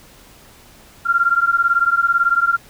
sine beating tone pair, 1376 / 1394 Hz, F6 / F6, -26 / -4 cents, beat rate 18 Hz, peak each -16 dBFS, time 1.05-2.57 s, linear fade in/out 20 ms, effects pink hiss -46 dBFS RMS until 2.69 s

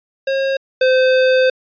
square tone pair in turn, 540 / 516.1 Hz, C#5 / C5, -45 / -24 cents, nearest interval minor second, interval 79 cents, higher first, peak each -16 / -11 dBFS, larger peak second, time 0.27-0.57 / 0.81-1.5 s, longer second, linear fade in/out 5 ms, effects resampled to 11025 Hz

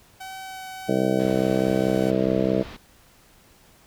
sawtooth tone with vibrato, 759 Hz, F#5, 44 cents sharp, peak -31 dBFS, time 0.2-2.11 s, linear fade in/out 10 ms, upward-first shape sine, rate 1.5 Hz, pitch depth 9 cents each way
harmonic tone, 64.7 Hz, C2, 19 cents flat, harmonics 2 / 3 / 4 / 5 / 6 / 7 / 8 / 9 / 10, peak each -31 / -25 / -30 / -26 / -31 / -26 / -30 / -29 / -29 dBFS, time 0.88-2.63 s, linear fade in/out 10 ms
pink low-pass noise, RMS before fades -40 dBFS, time 1.19-2.77 s, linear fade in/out 10 ms, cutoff 4400 Hz, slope 24 dB/octave
effects pink hiss -55 dBFS RMS until 3.86 s

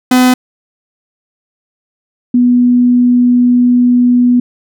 45% pulse / sine tone pair in turn, 252.6 / 245.4 Hz, B3 / B3, +39 / -11 cents, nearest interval minor second, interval 50 cents, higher first, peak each -5 dBFS, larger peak neither, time 0.11-0.34 / 2.34-4.4 s, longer second, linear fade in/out 5 ms, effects none

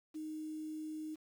sine tone with quantisation, 310.3 Hz, D#4, 5 cents flat, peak -40 dBFS, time 0.14-1.16 s, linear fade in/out 20 ms, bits 10, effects none

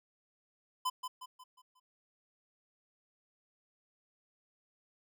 square tone with echo, 1015 Hz, B5, 47 cents sharp, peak -31 dBFS, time 0.85-0.9 s, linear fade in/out 10 ms, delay 180 ms, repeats 5, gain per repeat -7 dB, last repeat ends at 1.8 s, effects none

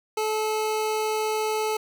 25% pulse tone, 432.8 Hz, A4, 29 cents flat, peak -20 dBFS, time 0.17-1.77 s, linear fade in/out 5 ms, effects none

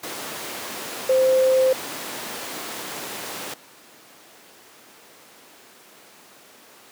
sine tone in noise, 521 Hz, C5, 7 cents flat, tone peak -14 dBFS, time 1.09-1.73 s, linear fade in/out 5 ms, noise pink, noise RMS -31 dBFS, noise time 0.03-3.54 s, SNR +14 dB, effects pink hiss -48 dBFS RMS until 6.91 s + high-pass 300 Hz 12 dB/octave

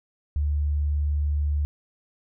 sine tone, 73.42 Hz, D2, in tune, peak -21 dBFS, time 0.36-1.65 s, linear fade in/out 0 ms, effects none

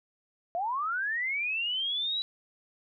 sine linear sweep, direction up, 659.3 to 3951 Hz, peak -28 dBFS, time 0.55-2.22 s, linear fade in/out 0 ms, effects none

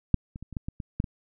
clicks, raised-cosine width 5 ms, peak -6 / -26 / -27 / -28 / -18 / -20 / -22 / -12 / -21 dBFS, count 9, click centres 0.143 / 0.359 / 0.426 / 0.527 / 0.568 / 0.685 / 0.802 / 1.001 / 1.042 s, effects none

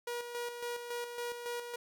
sawtooth tone with tremolo, 479.6 Hz, A#4, 49 cents sharp, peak -32 dBFS, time 0.07-1.76 s, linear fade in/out 5 ms, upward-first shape square, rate 3.6 Hz, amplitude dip 50%, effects none

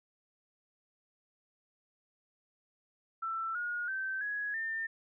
sine tone with pitch steps, 1334 / 1438 / 1550.2 / 1671.1 / 1801.4 Hz, E6 / F#6 / G6 / G#6 / A6, +20 / -50 / -20 / +10 / +40 cents, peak -33 dBFS, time 3.22-4.87 s, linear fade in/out 10 ms, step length 330 ms, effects none

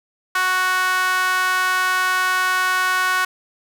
sawtooth tone with high-pass filter, 370 Hz, F#4, in tune, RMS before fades -19 dBFS, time 0.35-3.25 s, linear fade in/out 5 ms, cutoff 1300 Hz, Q 5.1, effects none

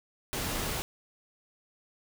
pink noise, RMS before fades -33 dBFS, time 0.33-0.82 s, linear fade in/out 0 ms, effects none

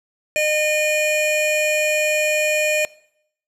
square tone pair together, 609 / 2439 Hz, D#5 / D#7, -37 / -35 cents, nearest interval 2 octaves, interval 2402 cents, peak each -20 dBFS, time 0.36-2.85 s, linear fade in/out 0 ms, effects noise-tail reverb RT60 0.7 s tail -21 dB re dry + low-pass 11000 Hz 12 dB/octave

